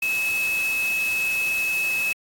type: tone in noise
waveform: sine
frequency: 2585 Hz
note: E7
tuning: 34 cents flat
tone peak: -21 dBFS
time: 0.02-2.13 s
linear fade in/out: 5 ms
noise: white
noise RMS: -34 dBFS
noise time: 0.02-2.13 s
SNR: +10 dB
effects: AAC 64 kbps